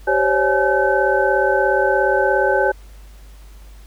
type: tone cluster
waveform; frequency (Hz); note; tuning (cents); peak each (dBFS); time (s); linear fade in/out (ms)
sine; 386.5 / 527 / 564 / 847 / 1529; G4 / C5 / C#5 / G#5 / G6; -24 / +12 / +30 / +34 / -44; -20; 0.07-2.72; 10
effects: added 50 Hz sine -38 dBFS peak until 3.86 s + pink hiss -51 dBFS RMS until 3.86 s